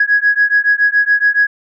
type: beating tone pair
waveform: sine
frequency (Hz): 1661.2 / 1668.3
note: G#6 / G#6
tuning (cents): 0 / +7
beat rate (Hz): 7.1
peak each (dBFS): -12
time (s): 0-1.47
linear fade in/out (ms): 5
effects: tanh soft clip ceiling -2 dBFS